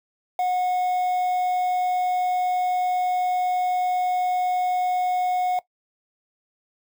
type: tone with quantisation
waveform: triangle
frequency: 729 Hz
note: F#5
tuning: 26 cents flat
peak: -18 dBFS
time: 0.39-5.59 s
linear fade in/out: 2 ms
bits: 7
effects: noise-tail reverb RT60 0.1 s tail -18 dB re dry